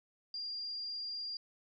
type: tone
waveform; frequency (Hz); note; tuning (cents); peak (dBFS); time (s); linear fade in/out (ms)
sine; 4792; D8; +34; -38; 0.34-1.37; 2
effects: none